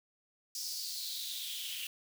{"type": "noise with high-pass filter sweep", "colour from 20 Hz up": "white", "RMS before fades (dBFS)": -40, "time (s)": [0.55, 1.87], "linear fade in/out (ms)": 2, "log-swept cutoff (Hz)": [5300, 2800], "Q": 5.3, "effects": []}